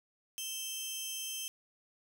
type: tone pair together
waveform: 15% pulse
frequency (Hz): 2637 / 3136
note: E7 / G7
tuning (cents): 0 / 0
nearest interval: minor third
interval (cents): 300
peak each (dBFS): -38 / -31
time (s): 0.38-1.48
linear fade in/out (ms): 0
effects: none